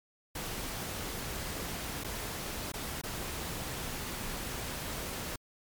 pink noise with dropouts, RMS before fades -38 dBFS, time 0.35-5.36 s, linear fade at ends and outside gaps 5 ms, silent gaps 2.038-2.044 / 2.72-2.737 / 3.015-3.035 s, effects MP3 96 kbps

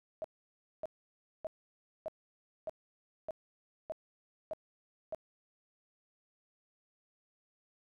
sine tone bursts, 633 Hz, D#5, 30 cents sharp, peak -35 dBFS, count 9, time 0.22-5.147 s, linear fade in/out 0 ms, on 23 ms, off 590 ms, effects none

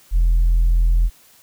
sine tone, 41.94 Hz, E1, 31 cents sharp, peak -10 dBFS, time 0.11-1.1 s, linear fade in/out 50 ms, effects tanh soft clip ceiling -10 dBFS + white hiss -51 dBFS RMS until 1.42 s

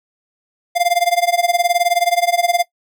square tone with tremolo, 698.5 Hz, F5, in tune, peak -11 dBFS, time 0.75-2.64 s, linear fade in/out 20 ms, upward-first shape sine, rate 19 Hz, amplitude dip 90%, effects noise-tail reverb RT60 0.1 s tail -19 dB re dry

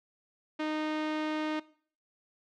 sawtooth tone with low-pass filter, 308.3 Hz, D#4, 16 cents flat, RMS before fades -33 dBFS, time 0.59-1.6 s, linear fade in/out 10 ms, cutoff 3100 Hz, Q 1.1, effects noise-tail reverb RT60 0.5 s tail -20 dB re dry

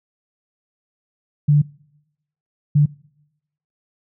sine tone bursts at uneven times, 146.83 Hz, D3, in tune, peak -10 dBFS, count 2, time 1.48-1.62 / 2.75-2.86 s, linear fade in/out 10 ms, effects noise-tail reverb RT60 0.9 s tail -25 dB re dry

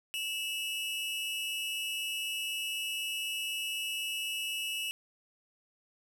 45% pulse tone pair together, 2646 / 2906 Hz, E7 / F#7, +6 / -32 cents, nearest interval major second, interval 162 cents, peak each -37 / -35 dBFS, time 0.14-4.91 s, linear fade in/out 0 ms, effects none

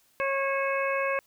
harmonic tone with a mistuned harmonic, 547 Hz, C#5, 23 cents flat, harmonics 1 / 2 / 3 / 4 / 5, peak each -28 / -31 / -33 / -34 / -35 dBFS, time 0.2-1.19 s, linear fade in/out 0 ms, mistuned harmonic 5, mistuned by -100 cents, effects white hiss -65 dBFS RMS until 1.26 s

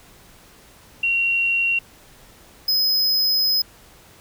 sine / square tone pair in turn, 2746 / 5068 Hz, F7 / D#8, -30 / +31 cents, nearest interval major seventh, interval 1061 cents, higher second, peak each -17 dBFS, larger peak neither, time 1.03-1.79 / 2.68-3.62 s, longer second, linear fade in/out 5 ms, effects pink hiss -49 dBFS RMS until 4.2 s

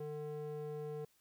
square tone with band-pass filter, 150 Hz, D3, 37 cents sharp, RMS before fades -43 dBFS, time 0-1.05 s, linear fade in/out 5 ms, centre 390 Hz, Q 2.5, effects white hiss -73 dBFS RMS until 1.2 s

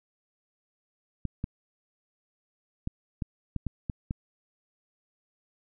clicks, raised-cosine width 5 ms, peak -18 dBFS, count 8, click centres 1.253 / 1.441 / 2.874 / 3.222 / 3.563 / 3.667 / 3.898 / 4.109 s, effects none

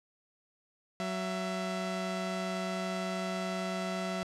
sawtooth tone pair together, 186.53 / 668 Hz, F#3 / E5, +14 / +23 cents, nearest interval octave + minor seventh, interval 2209 cents, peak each -31 / -32 dBFS, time 1-4.23 s, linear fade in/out 0 ms, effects low-pass 7000 Hz 12 dB/octave

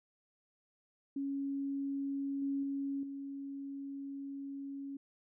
sine tone with level steps, 277 Hz, C#4, 1 cent flat, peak -34 / -32 / -34 / -40 dBFS, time 1.16-4.97 s, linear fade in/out 5 ms, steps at 2.42 / 2.63 / 3.03 s, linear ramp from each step 2 ms, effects none

